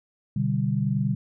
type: chord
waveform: sine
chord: G major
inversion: first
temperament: equal with one note detuned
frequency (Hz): 125.41 / 146.83 / 196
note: B2 / D3 / G3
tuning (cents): +27 / 0 / 0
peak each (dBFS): -26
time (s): 0.36-1.15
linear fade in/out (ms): 5
effects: none